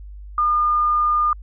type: tone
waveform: sine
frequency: 1212 Hz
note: D#6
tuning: 46 cents flat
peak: -15 dBFS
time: 0.38-1.33 s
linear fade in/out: 2 ms
effects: added 50 Hz sine -34 dBFS peak until 1.42 s